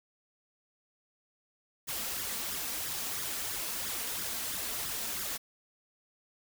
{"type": "noise with flanger", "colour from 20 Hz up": "white", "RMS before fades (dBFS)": -36, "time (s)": [1.87, 5.38], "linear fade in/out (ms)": 20, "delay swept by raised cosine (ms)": [0.57, 4.47], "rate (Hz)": 3, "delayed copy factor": 0.65, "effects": []}